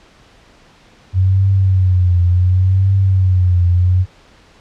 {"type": "tone with vibrato", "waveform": "sine", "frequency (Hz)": 92.5, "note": "F#2", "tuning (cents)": 0, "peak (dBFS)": -9, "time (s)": [1.13, 4.06], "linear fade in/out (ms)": 50, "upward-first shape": "triangle", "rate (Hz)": 0.69, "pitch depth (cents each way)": 93, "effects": ["pink hiss -47 dBFS RMS until 4.6 s", "low-pass 5000 Hz 12 dB/octave"]}